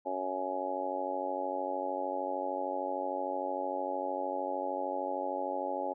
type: harmonic tone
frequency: 93.2 Hz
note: F#2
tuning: 13 cents sharp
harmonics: 3 / 4 / 5 / 6 / 7 / 8 / 9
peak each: -42 / -42 / -44 / -37 / -40 / -45 / -36 dBFS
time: 0.05-5.94 s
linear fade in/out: 20 ms
effects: none